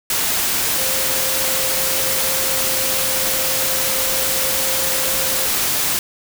sine tone in noise, 527 Hz, C5, 12 cents sharp, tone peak -28 dBFS, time 0.78-5.46 s, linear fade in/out 2 ms, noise white, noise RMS -19 dBFS, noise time 0.1-5.99 s, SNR -12 dB, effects none

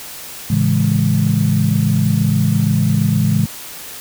sine chord, A major seventh, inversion none, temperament equal, 110 / 138.59 / 164.81 / 207.7 Hz, A2 / C#3 / E3 / G#3, 0 / 0 / 0 / 0 cents, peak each -17 dBFS, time 0.5-3.46 s, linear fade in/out 5 ms, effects tanh soft clip ceiling -2 dBFS + white hiss -32 dBFS RMS until 4 s

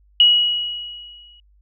sine tone with exponential decay, 2911 Hz, F#7, 29 cents flat, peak -7 dBFS, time 0.2-1.4 s, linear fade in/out 2 ms, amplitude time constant 260 ms, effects added 50 Hz sine -52 dBFS peak until 1.61 s

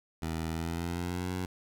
15% pulse tone with pitch glide, 81 to 91.45 Hz, E2 to F#2, -30 to -20 cents, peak -26 dBFS, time 0.22-1.46 s, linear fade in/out 5 ms, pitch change +210 cents, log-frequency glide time 0.5-1.32 s, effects none

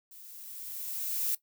violet noise with level ramp, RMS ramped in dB -51 to -29 dBFS, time 0.11-1.35 s, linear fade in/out 5 ms, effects noise-tail reverb RT60 0.1 s tail -17 dB re dry

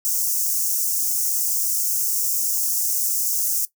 white high-pass noise, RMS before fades -22 dBFS, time 0.05-3.65 s, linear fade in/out 0 ms, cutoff 5600 Hz, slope 48 dB/octave, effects noise-tail reverb RT60 0.1 s tail -17 dB re dry

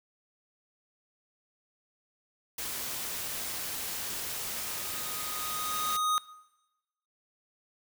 white noise, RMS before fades -36 dBFS, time 2.58-5.97 s, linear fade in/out 5 ms
square tone with exponential growth, 1244.5 Hz, D#6, in tune, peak -25 dBFS, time 4.06-6.18 s, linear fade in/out 0 ms, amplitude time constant 460 ms
effects noise-tail reverb RT60 1.0 s tail -19 dB re dry

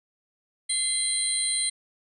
sine tone cluster, 2074 / 3249 / 4081 / 8620 / 9520 Hz, C7 / G#7 / C8 / C#9 / D9, -16 / -39 / -44 / -49 / +22 cents, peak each -36 / -37 / -29 / -28 / -28 dBFS, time 0.69-1.7 s, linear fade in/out 10 ms, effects none

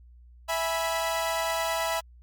sawtooth chord, E major, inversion none, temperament equal with one note detuned, 659.3 / 830.6 / 984.3 Hz, E5 / G#5 / B5, 0 / 0 / -6 cents, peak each -25 / -31 / -27 dBFS, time 0.48-2.01 s, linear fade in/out 20 ms, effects added 60 Hz sine -49 dBFS peak until 2.22 s + Opus 48 kbps

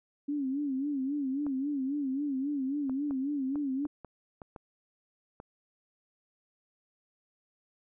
sine tone with vibrato, 277.2 Hz, C#4, in tune, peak -29 dBFS, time 0.28-3.87 s, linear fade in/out 10 ms, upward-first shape sine, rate 3.7 Hz, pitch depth 110 cents each way
clicks, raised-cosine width 1 ms, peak -30 dBFS, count 9, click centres 1.466 / 2.896 / 3.109 / 3.557 / 3.853 / 4.047 / 4.418 / 4.562 / 5.401 s
effects none

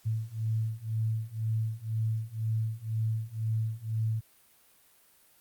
sine beating tone pair, 110 / 112 Hz, A2 / A2, 0 / +31 cents, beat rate 2 Hz, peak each -32 / -31 dBFS, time 0.05-4.21 s, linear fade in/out 20 ms, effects white hiss -62 dBFS RMS until 5.4 s + Opus 48 kbps

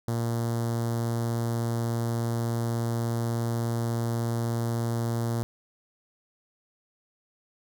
sawtooth tone with notch filter, 116.54 Hz, A#2, in tune, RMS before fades -28 dBFS, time 0.08-5.43 s, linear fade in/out 0 ms, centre 2500 Hz, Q 0.61, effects none

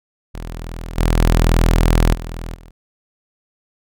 sawtooth tone with level steps, 41.2 Hz, E1, in tune, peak -23 / -9 / -7 / -22 / -35 dBFS, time 0.34-2.71 s, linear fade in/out 10 ms, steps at 0.98 / 1.18 / 2.14 / 2.54 s, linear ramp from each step 5 ms, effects none

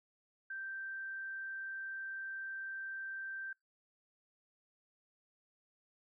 sine tone, 1566 Hz, G6, 2 cents flat, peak -40 dBFS, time 0.5-3.53 s, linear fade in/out 5 ms, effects noise-tail reverb RT60 0.2 s tail -26 dB re dry

